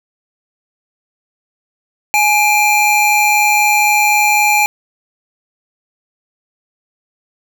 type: tone pair together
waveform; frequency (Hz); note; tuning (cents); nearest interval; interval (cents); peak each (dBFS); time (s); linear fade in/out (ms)
square; 838.3 / 2371; G#5 / D7; +16 / +16; octave + tritone; 1800; -13; 2.14-4.66; 0
effects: none